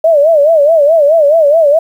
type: tone with vibrato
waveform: sine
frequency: 614 Hz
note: D#5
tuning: 23 cents flat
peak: -4 dBFS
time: 0.04-1.79 s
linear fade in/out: 5 ms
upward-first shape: sine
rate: 4.7 Hz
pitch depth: 150 cents each way
effects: 7-bit